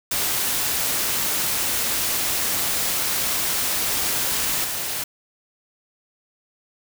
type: noise with level steps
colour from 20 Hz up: white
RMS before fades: -23 / -27 dBFS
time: 0.11-5.04 s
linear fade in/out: 5 ms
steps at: 4.64 s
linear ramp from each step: 5 ms
effects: none